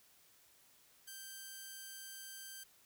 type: tone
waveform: 5% pulse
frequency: 1568 Hz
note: G6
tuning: in tune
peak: -37 dBFS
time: 1.07-2.64 s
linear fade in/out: 10 ms
effects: white hiss -67 dBFS RMS until 2.85 s